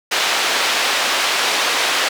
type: band-pass noise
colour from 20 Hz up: white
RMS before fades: -18 dBFS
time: 0.11-2.09 s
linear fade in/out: 10 ms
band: 470 to 3800 Hz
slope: 12 dB/octave
effects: none